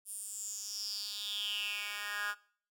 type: tone with high-pass filter sweep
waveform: 10% pulse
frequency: 205.8 Hz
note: G#3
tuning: 16 cents flat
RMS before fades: -39 dBFS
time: 0.05-2.35 s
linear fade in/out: 50 ms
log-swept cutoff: 10000 to 1500 Hz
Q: 6.7
effects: noise-tail reverb RT60 0.5 s tail -21 dB re dry